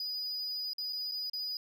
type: tone with dropouts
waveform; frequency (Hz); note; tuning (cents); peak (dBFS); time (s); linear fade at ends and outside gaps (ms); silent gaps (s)
triangle; 4944; D#8; -12; -33; 0-1.57; 2; 0.734-0.782 / 0.926-0.93 / 1.114-1.119 / 1.298-1.333
effects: none